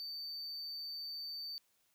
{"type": "tone", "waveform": "triangle", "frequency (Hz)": 4577, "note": "D8", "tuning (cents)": -45, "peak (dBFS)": -40, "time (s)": [0, 1.58], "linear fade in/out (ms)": 0, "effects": ["white hiss -75 dBFS RMS until 1.94 s"]}